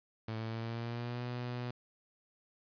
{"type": "tone with pitch glide", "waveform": "sawtooth", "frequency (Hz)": [111.1, 122.56], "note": ["A2", "B2"], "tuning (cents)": [17, -13], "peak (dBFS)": -33, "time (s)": [0.28, 1.71], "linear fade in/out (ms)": 5, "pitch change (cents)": 170, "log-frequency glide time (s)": [0.38, 1.23], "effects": ["resampled to 11025 Hz", "10-bit"]}